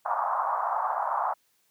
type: band-pass noise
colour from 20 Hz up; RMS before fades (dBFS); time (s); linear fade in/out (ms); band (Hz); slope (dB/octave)
white; -28; 0.05-1.34; 10; 680 to 1200; 48
effects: white hiss -69 dBFS RMS until 1.7 s + high-pass 80 Hz 12 dB/octave